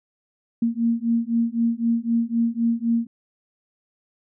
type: beating tone pair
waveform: sine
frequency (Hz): 230 / 233.9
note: A#3 / A#3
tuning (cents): -23 / +6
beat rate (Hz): 3.9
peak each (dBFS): -22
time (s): 0.62-3.07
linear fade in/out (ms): 5
effects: none